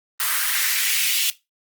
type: noise with high-pass filter sweep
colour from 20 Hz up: white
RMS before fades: -21 dBFS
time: 0.2-1.3 s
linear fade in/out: 0 ms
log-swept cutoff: 1300 to 2900 Hz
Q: 2.3
effects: noise-tail reverb RT60 0.2 s tail -17 dB re dry + Opus 24 kbps